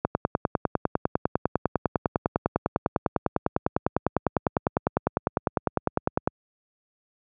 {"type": "click train", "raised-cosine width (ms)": 1, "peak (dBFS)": -7, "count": 63, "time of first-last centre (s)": [0.05, 6.275], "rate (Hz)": 9.96, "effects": ["high-pass 80 Hz 12 dB/octave"]}